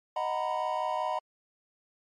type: chord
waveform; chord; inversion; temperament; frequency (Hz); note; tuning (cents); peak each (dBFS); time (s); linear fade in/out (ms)
triangle; B major seventh; first; equal with one note detuned; 622.3 / 740 / 932.3 / 997.5; D#5 / F#5 / A#5 / B5; 0 / 0 / 0 / +17; -32; 0.16-1.19; 5
effects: MP3 48 kbps